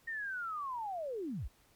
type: linear sweep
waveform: sine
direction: down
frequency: 1864.7 to 30.87 Hz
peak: -36 dBFS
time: 0.07-1.48 s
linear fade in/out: 10 ms
effects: pink hiss -67 dBFS RMS until 1.75 s + MP3 96 kbps